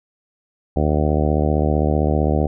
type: harmonic tone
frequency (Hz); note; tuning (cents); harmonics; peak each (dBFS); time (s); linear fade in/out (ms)
75.5; D2; +48; 1 / 2 / 3 / 4 / 5 / 6 / 7 / 8 / 9 / 10; -19 / -22 / -24 / -25 / -26 / -27 / -27 / -28 / -29 / -29; 0.76-2.47; 5
effects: none